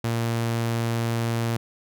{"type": "tone", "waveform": "sawtooth", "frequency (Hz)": 115.9, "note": "A#2", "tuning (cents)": -10, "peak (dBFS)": -19, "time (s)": [0.04, 1.57], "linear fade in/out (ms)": 5, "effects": []}